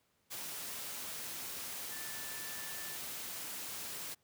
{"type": "tone in noise", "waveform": "sine", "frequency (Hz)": 1760, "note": "A6", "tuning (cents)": 0, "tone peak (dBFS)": -50, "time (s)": [1.9, 2.97], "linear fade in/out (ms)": 20, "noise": "white", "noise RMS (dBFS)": -43, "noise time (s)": [0.3, 4.15], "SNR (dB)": -10, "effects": ["pink hiss -75 dBFS RMS until 4.23 s", "high-pass 80 Hz 12 dB/octave"]}